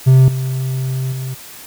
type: tone with level steps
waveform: triangle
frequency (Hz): 130.81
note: C3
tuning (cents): 0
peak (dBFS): -3 / -15 / -19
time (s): 0.06-1.35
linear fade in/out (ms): 20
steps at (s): 0.28 / 1.12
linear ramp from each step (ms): 2
effects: white hiss -36 dBFS RMS until 1.66 s